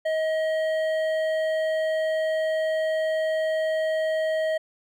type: tone with hard clipping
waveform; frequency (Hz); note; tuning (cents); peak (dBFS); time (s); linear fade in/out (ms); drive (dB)
sine; 633; D#5; +30; -24; 0.05-4.58; 10; 9
effects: none